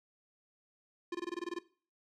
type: tone bursts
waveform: square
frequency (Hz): 349.2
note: F4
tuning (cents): 0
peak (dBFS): -35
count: 10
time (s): 1.12-1.589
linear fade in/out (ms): 5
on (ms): 28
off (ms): 21
effects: noise-tail reverb RT60 0.4 s tail -18 dB re dry + low-pass 5000 Hz 12 dB/octave